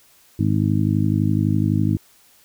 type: harmonic tone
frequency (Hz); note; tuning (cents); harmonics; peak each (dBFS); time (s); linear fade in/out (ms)
51.91; G#1; 0; 2 / 3 / 4 / 5 / 6; -20 / -22 / -23 / -24 / -25; 0.39-1.97; 5
effects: white hiss -54 dBFS RMS until 2.44 s